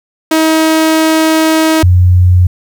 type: tone pair in turn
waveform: sawtooth / sine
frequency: 318.2 / 89.91 Hz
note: D#4 / F#2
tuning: +39 / -49 cents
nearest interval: octave + minor seventh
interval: 2188 cents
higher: first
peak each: -3 dBFS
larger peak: neither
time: 0.31-1.83 / 1.83-2.47 s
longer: first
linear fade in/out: 5 ms
effects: 7-bit